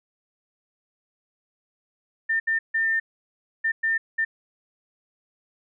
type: tone bursts at uneven times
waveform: sine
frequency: 1802 Hz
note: A6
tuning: 41 cents sharp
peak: -20 dBFS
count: 6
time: 2.29-2.4 / 2.47-2.59 / 2.74-3 / 3.64-3.72 / 3.83-3.98 / 4.18-4.25 s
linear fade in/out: 10 ms
effects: none